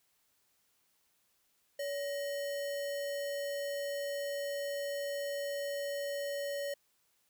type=tone with sample-and-hold; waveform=sine; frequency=567 Hz; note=C#5; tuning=39 cents sharp; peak=-34 dBFS; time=1.79-6.74 s; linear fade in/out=5 ms; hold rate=2450 Hz; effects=white hiss -74 dBFS RMS until 7.29 s